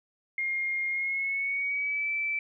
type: tone with pitch glide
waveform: sine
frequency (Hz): 2129 to 2322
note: C7 to D7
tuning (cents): +30 to -20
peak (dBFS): -27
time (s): 0.38-2.39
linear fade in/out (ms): 2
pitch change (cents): +150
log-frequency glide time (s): 0.88-2.11
effects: none